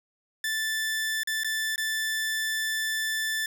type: tone with dropouts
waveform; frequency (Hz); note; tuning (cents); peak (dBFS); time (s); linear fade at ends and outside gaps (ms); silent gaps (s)
sawtooth; 1760; A6; 0; -23; 0.44-3.46; 2; 1.234-1.273 / 1.435-1.445 / 1.76-1.779
effects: none